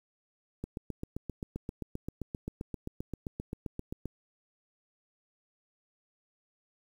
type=click train; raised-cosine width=3 ms; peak=-23 dBFS; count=27; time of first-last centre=0.64-4.057 s; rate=7.61 Hz; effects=9-bit